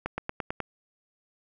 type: accelerating click train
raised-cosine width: 0.5 ms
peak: -15 dBFS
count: 6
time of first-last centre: 0.06-0.603 s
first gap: 120 ms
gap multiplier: 0.95
effects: none